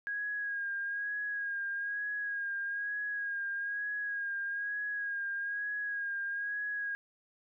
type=tone with vibrato; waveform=sine; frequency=1639 Hz; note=G#6; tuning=23 cents flat; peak=-33 dBFS; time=0.07-6.95 s; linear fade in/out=0 ms; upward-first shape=sine; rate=1.1 Hz; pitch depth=35 cents each way; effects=none